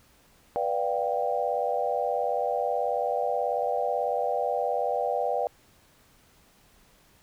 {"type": "chord", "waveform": "sine", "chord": "G dominant seventh", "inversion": "first", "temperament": "just", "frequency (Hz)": [490, 588, 705.6, 784], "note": ["B4", "D5", "F5", "G5"], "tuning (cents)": [-14, 2, 18, 0], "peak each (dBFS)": -30, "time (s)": [0.56, 5.47], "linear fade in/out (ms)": 0, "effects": ["pink hiss -60 dBFS RMS until 7.22 s"]}